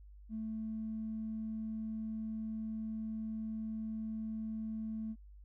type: tone with tanh clipping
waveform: triangle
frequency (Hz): 220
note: A3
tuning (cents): 0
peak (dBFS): -37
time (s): 0.29-5.16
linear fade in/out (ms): 50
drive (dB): 4
effects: added 50 Hz sine -52 dBFS peak until 5.44 s